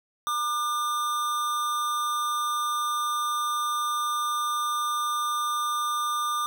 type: tone with amplitude modulation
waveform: square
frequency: 1200 Hz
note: D6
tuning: 37 cents sharp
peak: -24 dBFS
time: 0.27-6.46 s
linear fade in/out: 0 ms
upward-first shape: sine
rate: 268 Hz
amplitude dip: 40%
effects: none